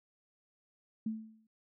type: tone with exponential decay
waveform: sine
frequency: 220 Hz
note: A3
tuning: in tune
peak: -30 dBFS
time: 1.06-1.47 s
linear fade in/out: 5 ms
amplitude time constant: 88 ms
effects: none